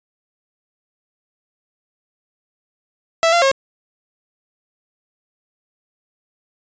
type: tone with pitch steps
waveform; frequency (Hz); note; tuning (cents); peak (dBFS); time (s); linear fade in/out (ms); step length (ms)
sawtooth; 660 / 688 / 541; E5 / F5 / C#5; +2 / -26 / -42; -8; 3.23-3.515; 0; 95
effects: resampled to 16000 Hz